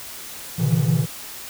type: tone cluster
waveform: triangle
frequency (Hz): 117.4 / 136.2 / 148.4 / 162.1 / 167.9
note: A#2 / C#3 / D3 / E3 / E3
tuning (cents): +13 / -30 / +18 / -29 / +32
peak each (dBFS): -21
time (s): 0.58-1.06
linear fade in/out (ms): 20
effects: white hiss -36 dBFS RMS until 1.49 s